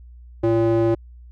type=tone with band-pass filter; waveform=square; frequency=114.2 Hz; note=A#2; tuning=35 cents flat; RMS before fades=-18 dBFS; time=0.43-0.95 s; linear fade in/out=10 ms; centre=410 Hz; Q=2.4; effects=added 60 Hz sine -40 dBFS peak until 1.31 s